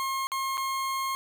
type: tone with dropouts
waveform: 40% pulse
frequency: 1073 Hz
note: C6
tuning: 43 cents sharp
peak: -27 dBFS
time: 0-1.15 s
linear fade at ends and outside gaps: 0 ms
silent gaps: 0.27-0.318 / 0.572-0.578 s
effects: none